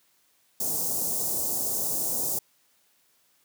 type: band-stop noise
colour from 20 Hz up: white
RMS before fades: -28 dBFS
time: 0.6-2.39 s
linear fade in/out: 5 ms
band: 770 to 6200 Hz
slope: 24 dB/octave
effects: white hiss -66 dBFS RMS until 3.44 s + high-pass 100 Hz 12 dB/octave